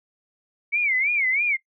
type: tone with vibrato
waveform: sine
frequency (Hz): 2217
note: C#7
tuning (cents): 0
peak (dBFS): -19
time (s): 0.72-1.57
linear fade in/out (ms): 20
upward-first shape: sine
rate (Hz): 3.1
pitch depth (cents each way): 170
effects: noise-tail reverb RT60 0.1 s tail -20 dB re dry